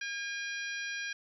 harmonic tone, 810 Hz, G#5, 43 cents flat, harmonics 2 / 3 / 4 / 5 / 6 / 7, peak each -37 / -41 / -46 / -49 / -49 / -47 dBFS, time 0.01-1.13 s, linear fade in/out 5 ms, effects 12-bit

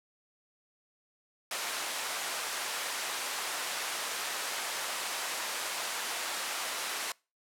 pink high-pass noise, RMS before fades -35 dBFS, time 1.51-7.12 s, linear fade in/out 2 ms, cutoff 800 Hz, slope 12 dB/octave, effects noise-tail reverb RT60 0.3 s tail -25 dB re dry + low-pass 12000 Hz 12 dB/octave

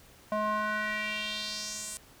square tone with band-pass filter sweep, 212.5 Hz, G#3, 40 cents sharp, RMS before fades -33 dBFS, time 0.32-1.97 s, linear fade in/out 0 ms, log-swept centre 810 to 8900 Hz, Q 2.8, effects pink hiss -56 dBFS RMS until 2.2 s

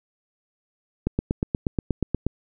click train, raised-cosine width 3 ms, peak -9 dBFS, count 11, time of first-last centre 1.07-2.266 s, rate 8.36 Hz, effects none

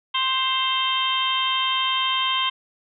harmonic tone with a mistuned harmonic, 524 Hz, C5, 2 cents sharp, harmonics 2 / 3 / 4 / 5 / 6 / 7, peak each -24 / -35 / -31 / -31 / -23 / -31 dBFS, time 0.14-2.5 s, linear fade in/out 10 ms, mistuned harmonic 5, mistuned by +39 cents, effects none

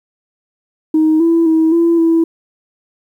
sine tone with pitch steps, 313.6 / 332.7 / 320.7 / 336.5 / 329.4 Hz, D#4 / E4 / E4 / E4 / E4, +14 / +16 / -48 / +36 / -1 cents, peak -7 dBFS, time 0.94-2.24 s, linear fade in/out 5 ms, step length 260 ms, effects tanh soft clip ceiling -5 dBFS + 8-bit

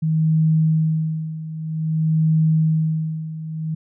sine tone with tremolo, 158.4 Hz, D#3, 31 cents sharp, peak -13 dBFS, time 0.02-3.75 s, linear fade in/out 10 ms, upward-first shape sine, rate 0.52 Hz, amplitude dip 80%, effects none

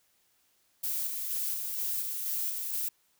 violet noise with tremolo, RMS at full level -32 dBFS, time 0.83-2.89 s, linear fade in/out 10 ms, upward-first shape square, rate 2.1 Hz, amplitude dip 30%, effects white hiss -70 dBFS RMS until 3.19 s

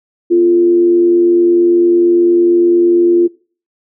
sine tone with frequency modulation, 346.6 Hz, F4, 13 cents flat, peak -6 dBFS, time 0.3-3.28 s, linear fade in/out 20 ms, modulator 91.2 Hz, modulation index 0.26, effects noise-tail reverb RT60 0.4 s tail -22 dB re dry

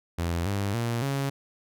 sawtooth tone with pitch steps, 85 / 99.92 / 117.46 / 138.08 Hz, F2 / G2 / A#2 / C#3, -46 / +34 / +14 / -6 cents, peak -22 dBFS, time 0.18-1.3 s, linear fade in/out 10 ms, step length 280 ms, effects none

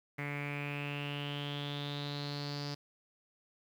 sawtooth tone with low-pass filter sweep, 144.2 Hz, D3, 31 cents flat, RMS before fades -39 dBFS, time 0.18-2.75 s, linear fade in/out 10 ms, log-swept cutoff 2100 to 4900 Hz, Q 8, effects 10-bit

